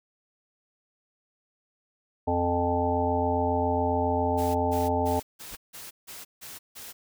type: harmonic tone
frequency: 87.31 Hz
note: F2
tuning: in tune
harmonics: 1 / 3 / 5 / 7 / 9 / 10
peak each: -30 / -30 / -30 / -30 / -30 / -30 dBFS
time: 2.27-5.2 s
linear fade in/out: 10 ms
type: noise bursts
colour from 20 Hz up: white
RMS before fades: -42 dBFS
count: 8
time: 4.37-6.93 s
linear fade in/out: 20 ms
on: 180 ms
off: 160 ms
type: noise with exponential growth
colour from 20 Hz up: pink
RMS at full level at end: -38 dBFS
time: 5.42-5.55 s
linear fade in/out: 0 ms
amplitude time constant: 27 ms
effects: none